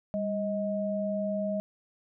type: tone pair together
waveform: sine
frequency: 199.5 / 629 Hz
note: G3 / D#5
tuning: +31 / +19 cents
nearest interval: octave + minor sixth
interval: 1988 cents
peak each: -31 / -30 dBFS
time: 0.14-1.6 s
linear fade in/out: 0 ms
effects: none